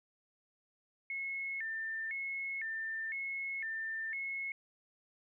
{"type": "tone with vibrato", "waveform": "sine", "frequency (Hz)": 1975.5, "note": "B6", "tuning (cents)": 0, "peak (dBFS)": -36, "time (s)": [1.1, 4.52], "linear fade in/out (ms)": 2, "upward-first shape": "square", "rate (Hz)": 0.99, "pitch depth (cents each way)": 170, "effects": []}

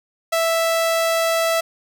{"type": "tone", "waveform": "sawtooth", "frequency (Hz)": 659.3, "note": "E5", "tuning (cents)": 0, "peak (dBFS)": -13, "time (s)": [0.32, 1.61], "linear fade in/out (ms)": 10, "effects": []}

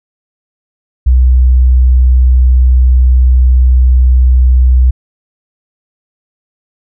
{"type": "tone", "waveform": "sine", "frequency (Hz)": 63, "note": "B1", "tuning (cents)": 35, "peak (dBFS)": -3, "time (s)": [1.06, 4.91], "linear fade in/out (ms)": 10, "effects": []}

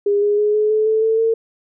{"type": "tone with pitch steps", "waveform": "sine", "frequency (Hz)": [406.7, 412.9, 419.1, 425.4, 431.9, 438.4, 445, 451.8], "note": ["G#4", "G#4", "G#4", "G#4", "A4", "A4", "A4", "A4"], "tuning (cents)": [-36, -10, 16, 42, -32, -6, 20, 46], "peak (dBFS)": -13, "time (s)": [0.06, 1.34], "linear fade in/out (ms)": 5, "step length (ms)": 160, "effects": []}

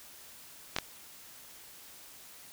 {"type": "clicks", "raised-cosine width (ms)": 0.2, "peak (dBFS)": -12, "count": 2, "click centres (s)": [0.764, 0.786], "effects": ["white hiss -52 dBFS RMS until 2.52 s"]}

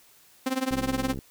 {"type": "tone with tremolo", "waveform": "sawtooth", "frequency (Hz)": 261.6, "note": "C4", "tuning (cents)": 0, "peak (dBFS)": -18, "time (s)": [0.46, 1.14], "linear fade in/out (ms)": 5, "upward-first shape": "triangle", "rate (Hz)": 19, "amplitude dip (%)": 95}
{"type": "click train", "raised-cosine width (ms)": 3, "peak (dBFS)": -23, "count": 33, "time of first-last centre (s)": [0.71, 1.189], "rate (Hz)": 66.8}
{"effects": ["white hiss -57 dBFS RMS until 1.3 s"]}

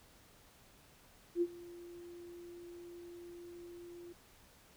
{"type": "tone with ADSR envelope", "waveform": "sine", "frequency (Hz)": 347, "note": "F4", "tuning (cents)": -11, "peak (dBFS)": -27, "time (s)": [1.35, 4.13], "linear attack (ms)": 67, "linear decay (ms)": 49, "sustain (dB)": -21, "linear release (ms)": 9, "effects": ["pink hiss -63 dBFS RMS until 4.76 s"]}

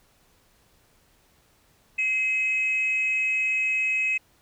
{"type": "tone pair together", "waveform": "sine", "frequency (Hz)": [2077, 2553], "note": ["C7", "D#7"], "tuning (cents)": [-13, 44], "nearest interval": "major third", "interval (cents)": 357, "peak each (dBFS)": [-30, -21], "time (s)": [1.98, 4.18], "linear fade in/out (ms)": 10, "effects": ["tanh soft clip ceiling -17 dBFS", "pink hiss -62 dBFS RMS until 4.41 s"]}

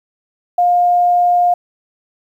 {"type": "tone", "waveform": "sine", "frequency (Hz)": 708, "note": "F5", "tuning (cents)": 23, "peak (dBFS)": -9, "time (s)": [0.58, 1.54], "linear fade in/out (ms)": 5, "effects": ["8-bit"]}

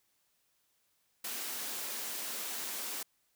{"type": "high-pass noise", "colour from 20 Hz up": "white", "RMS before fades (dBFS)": -39, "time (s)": [1.24, 3.03], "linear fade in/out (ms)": 5, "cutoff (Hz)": 190, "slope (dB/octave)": 48, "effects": ["white hiss -75 dBFS RMS until 3.35 s"]}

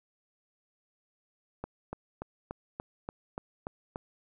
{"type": "click train", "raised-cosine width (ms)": 1, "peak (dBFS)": -22, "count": 9, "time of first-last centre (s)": [1.64, 3.959], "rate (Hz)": 3.45, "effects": []}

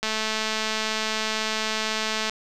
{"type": "click train", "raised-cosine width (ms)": 0.2, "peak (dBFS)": -9, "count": 495, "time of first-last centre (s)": [0.03, 2.296], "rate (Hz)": 218, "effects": []}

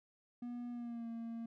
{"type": "tone with pitch glide", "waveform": "triangle", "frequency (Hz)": [241.8, 230.1], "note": ["B3", "A#3"], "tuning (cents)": [-36, -22], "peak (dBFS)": -39, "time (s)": [0.42, 1.46], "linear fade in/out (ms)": 5, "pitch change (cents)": -86, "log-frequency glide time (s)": [0.71, 1.08], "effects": []}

